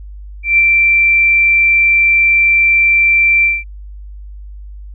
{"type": "tone with ADSR envelope", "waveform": "sine", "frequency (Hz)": 2349, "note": "D7", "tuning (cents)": 0, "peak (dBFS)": -5, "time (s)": [0.43, 3.64], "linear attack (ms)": 150, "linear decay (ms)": 35, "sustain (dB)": -2, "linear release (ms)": 200, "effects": ["added 50 Hz sine -28 dBFS peak until 4.94 s"]}